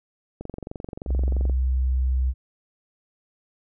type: click train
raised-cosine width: 2 ms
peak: -20 dBFS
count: 26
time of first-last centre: 0.41-1.497 s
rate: 23 Hz
type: tone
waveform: sine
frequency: 64.3 Hz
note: C2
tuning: 30 cents flat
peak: -19 dBFS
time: 1.06-2.34 s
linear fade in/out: 50 ms
effects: none